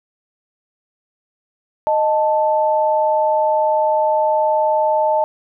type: tone pair together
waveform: sine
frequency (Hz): 619.6 / 880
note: D#5 / A5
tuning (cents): -7 / 0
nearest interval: tritone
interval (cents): 607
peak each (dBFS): -16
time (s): 1.87-5.24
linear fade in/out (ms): 0
effects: none